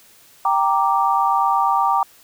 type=chord; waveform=sine; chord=G minor; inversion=none; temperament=equal; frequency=784 / 932.3 / 1174.7 Hz; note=G5 / Bb5 / D6; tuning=0 / 0 / 0 cents; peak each=-19 dBFS; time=0.45-2.03 s; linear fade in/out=2 ms; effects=white hiss -50 dBFS RMS until 2.23 s